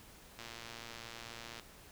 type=click train; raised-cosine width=0.2 ms; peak=-29 dBFS; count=141; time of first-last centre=0.39-1.597 s; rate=116 Hz; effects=pink hiss -57 dBFS RMS until 1.91 s